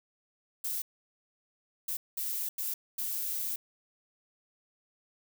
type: noise bursts at uneven times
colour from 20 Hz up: violet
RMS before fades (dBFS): -34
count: 5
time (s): 0.64-0.82 / 1.88-1.97 / 2.17-2.49 / 2.58-2.74 / 2.98-3.56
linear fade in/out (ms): 5
effects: none